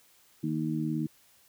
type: harmonic tone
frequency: 78.2 Hz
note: D#2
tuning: 9 cents sharp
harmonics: 2 / 3 / 4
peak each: -32 / -33 / -32 dBFS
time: 0.43-1.07 s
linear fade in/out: 10 ms
effects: white hiss -62 dBFS RMS until 1.48 s